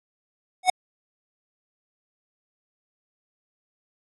square tone with exponential growth, 738 Hz, F#5, 5 cents flat, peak -12 dBFS, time 0.63-0.7 s, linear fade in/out 5 ms, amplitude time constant 15 ms, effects AAC 32 kbps

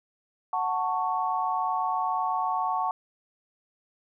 sine chord, F# minor, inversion none, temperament just, 740 / 888 / 1110 Hz, F#5 / A5 / C#6, 0 / +16 / +2 cents, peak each -29 dBFS, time 0.53-2.91 s, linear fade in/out 2 ms, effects none

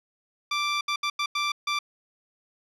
15% pulse tone bursts at uneven times, 1174.7 Hz, D6, in tune, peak -18 dBFS, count 6, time 0.51-0.81 / 0.88-0.96 / 1.03-1.1 / 1.19-1.26 / 1.35-1.52 / 1.67-1.79 s, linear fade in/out 5 ms, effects low-pass 6000 Hz 12 dB/octave

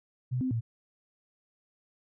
sine tone with pitch steps, 125.9 / 257.8 / 114.6 Hz, B2 / C4 / A#2, +34 / -26 / -29 cents, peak -27 dBFS, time 0.31-0.61 s, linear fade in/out 20 ms, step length 100 ms, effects none

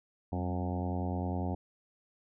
harmonic tone with a mistuned harmonic, 90 Hz, F#2, 47 cents flat, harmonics 1 / 2 / 3 / 4 / 5 / 6 / 7 / 8 / 9 / 10, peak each -34 / -37 / -39 / -44 / -47 / -46 / -47 / -43 / -45 / -50 dBFS, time 0.32-1.55 s, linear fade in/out 5 ms, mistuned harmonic 2, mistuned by +73 cents, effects none

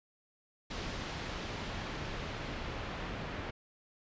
pink noise with low-pass filter sweep, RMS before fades -40 dBFS, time 0.7-3.51 s, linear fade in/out 10 ms, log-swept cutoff 4900 to 2600 Hz, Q 0.8, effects resampled to 16000 Hz

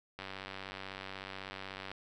click train, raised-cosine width 0.3 ms, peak -26 dBFS, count 167, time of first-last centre 0.19-1.916 s, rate 96.2 Hz, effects none

